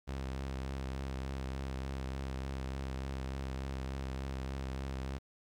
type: tone with vibrato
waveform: sawtooth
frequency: 66.6 Hz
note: C2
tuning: 31 cents sharp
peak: -33 dBFS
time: 0.07-5.19 s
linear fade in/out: 20 ms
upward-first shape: triangle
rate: 3.4 Hz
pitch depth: 35 cents each way
effects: low-pass 7000 Hz 12 dB/octave + 11-bit